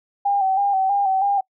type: tone with vibrato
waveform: sine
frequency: 784 Hz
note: G5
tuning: in tune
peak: -16 dBFS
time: 0.25-1.41 s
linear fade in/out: 10 ms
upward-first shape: square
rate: 3.1 Hz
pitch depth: 44 cents each way
effects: noise-tail reverb RT60 0.1 s tail -25 dB re dry